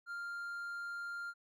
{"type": "tone", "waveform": "triangle", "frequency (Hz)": 1396.9, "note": "F6", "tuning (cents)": 0, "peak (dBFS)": -38, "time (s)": [0.06, 1.34], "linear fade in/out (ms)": 50, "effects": []}